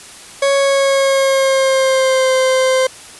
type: tone with pitch glide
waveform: 40% pulse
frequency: 554.4 to 520.3 Hz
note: C#5 to C5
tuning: 0 to -10 cents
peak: -10 dBFS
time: 0.42-2.87 s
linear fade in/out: 5 ms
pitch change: -110 cents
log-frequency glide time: 0.54-2.32 s
effects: white hiss -36 dBFS RMS until 3.19 s + resampled to 24000 Hz